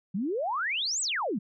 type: exponential two-way sweep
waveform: sine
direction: up then down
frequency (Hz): 174.61 to 8270 to 174.61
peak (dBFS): -27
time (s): 0.14-1.39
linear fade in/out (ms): 10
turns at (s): 1.01
effects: none